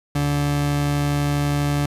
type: tone pair together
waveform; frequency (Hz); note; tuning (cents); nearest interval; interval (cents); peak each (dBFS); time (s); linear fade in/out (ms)
30% pulse; 72.25 / 144.5; D2 / D3; -28 / -28; octave; 1200; -27 / -17; 0.15-1.86; 5
effects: resampled to 32000 Hz